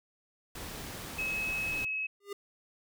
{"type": "noise", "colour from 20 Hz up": "pink", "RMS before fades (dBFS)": -42, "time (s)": [0.55, 1.85], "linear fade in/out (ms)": 5}
{"type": "tone", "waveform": "sine", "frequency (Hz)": 2570, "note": "E7", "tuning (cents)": -45, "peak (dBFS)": -31, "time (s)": [1.18, 2.07], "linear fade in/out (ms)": 10}
{"type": "tone with exponential growth", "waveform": "square", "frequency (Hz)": 403.4, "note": "G4", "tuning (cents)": 50, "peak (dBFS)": -34, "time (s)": [2.2, 2.33], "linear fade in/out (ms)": 5, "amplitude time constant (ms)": 27}
{"effects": []}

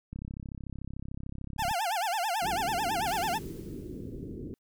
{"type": "click train", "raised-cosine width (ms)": 5, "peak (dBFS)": -27, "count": 54, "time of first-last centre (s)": [0.13, 1.712], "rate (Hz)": 33.5}
{"type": "tone with vibrato", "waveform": "40% pulse", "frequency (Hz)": 784, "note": "G5", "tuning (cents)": 0, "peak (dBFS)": -27, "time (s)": [1.58, 3.39], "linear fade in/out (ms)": 20, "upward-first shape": "sine", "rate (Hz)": 9.1, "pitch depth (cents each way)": 240}
{"type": "low-pass noise", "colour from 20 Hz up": "white", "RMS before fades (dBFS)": -40, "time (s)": [2.42, 4.54], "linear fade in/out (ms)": 0, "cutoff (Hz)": 410, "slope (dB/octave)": 48}
{"type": "noise with exponential decay", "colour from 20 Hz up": "white", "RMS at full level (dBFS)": -44, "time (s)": [3.07, 4.59], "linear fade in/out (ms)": 5, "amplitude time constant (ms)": 330}
{"effects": []}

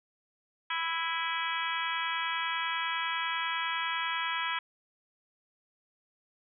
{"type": "harmonic tone with a mistuned harmonic", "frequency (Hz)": 330, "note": "E4", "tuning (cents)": 2, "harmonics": [3, 4, 5, 6, 7, 8, 9, 10], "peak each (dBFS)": [-35, -37, -37, -39, -39, -42, -43, -38], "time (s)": [0.7, 4.59], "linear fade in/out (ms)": 5, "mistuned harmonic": 8, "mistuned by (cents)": -61, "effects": []}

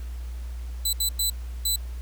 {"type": "tone bursts at uneven times", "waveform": "15% pulse", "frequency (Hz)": 4000, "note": "B7", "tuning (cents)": 21, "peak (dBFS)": -15, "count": 4, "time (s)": [[0.85, 0.93], [1, 1.09], [1.19, 1.3], [1.65, 1.76]], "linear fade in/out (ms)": 5, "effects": ["added 60 Hz sine -31 dBFS peak until 2.01 s", "pink hiss -52 dBFS RMS until 2.01 s"]}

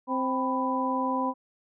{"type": "harmonic tone with a mistuned harmonic", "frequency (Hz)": 261.6, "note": "C4", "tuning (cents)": 0, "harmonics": [1, 2, 3, 4], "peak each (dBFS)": [-29, -33, -34, -28], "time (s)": [0.07, 1.34], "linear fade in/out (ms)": 50, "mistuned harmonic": 4, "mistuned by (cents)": -89, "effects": []}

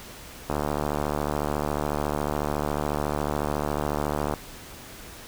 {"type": "click train", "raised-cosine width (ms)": 1, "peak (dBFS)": -12, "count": 285, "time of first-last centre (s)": [0.5, 4.338], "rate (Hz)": 74, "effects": ["pink hiss -43 dBFS RMS until 5.27 s"]}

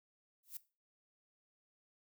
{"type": "noise with exponential growth", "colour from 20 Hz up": "violet", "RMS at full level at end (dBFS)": -40, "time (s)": [0.43, 0.57], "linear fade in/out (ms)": 5, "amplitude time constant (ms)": 30, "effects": ["noise-tail reverb RT60 0.3 s tail -17 dB re dry"]}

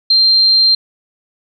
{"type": "tone", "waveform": "sine", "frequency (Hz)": 4166, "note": "C8", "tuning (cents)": -8, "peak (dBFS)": -7, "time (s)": [0.1, 0.75], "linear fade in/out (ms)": 5, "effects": []}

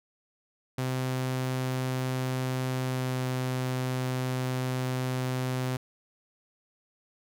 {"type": "tone with pitch glide", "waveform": "sawtooth", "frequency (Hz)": [129.1, 128.21], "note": ["C3", "C3"], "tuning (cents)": [-23, -35], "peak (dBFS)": -24, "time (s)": [0.78, 5.77], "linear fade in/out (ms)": 5, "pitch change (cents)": -12, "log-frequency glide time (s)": [2.82, 3.18], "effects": []}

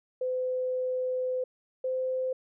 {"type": "tone pair in turn", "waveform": "sine", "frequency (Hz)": [509, 515.8], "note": ["C5", "C5"], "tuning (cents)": [-48, -25], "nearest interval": "unison", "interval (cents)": 23, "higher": "second", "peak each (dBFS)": -27, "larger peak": "neither", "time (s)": [[0.21, 1.44], [1.84, 2.33]], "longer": "first", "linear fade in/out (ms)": 5, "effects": []}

